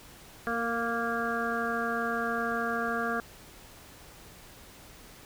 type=harmonic tone with a mistuned harmonic; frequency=233.1 Hz; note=A#3; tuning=in tune; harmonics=1 / 2 / 3 / 5 / 6 / 7; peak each=-35 / -35 / -35 / -35 / -35 / -35 dBFS; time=0.47-3.2 s; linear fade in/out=0 ms; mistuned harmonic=2; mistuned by=-19 cents; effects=pink hiss -51 dBFS RMS until 5.25 s